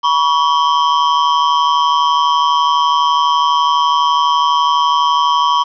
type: ring-modulated tone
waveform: square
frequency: 1048 Hz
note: C6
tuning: 2 cents sharp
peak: -8 dBFS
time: 0.03-5.64 s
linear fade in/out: 20 ms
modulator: 76 Hz
effects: resampled to 11025 Hz + 7-bit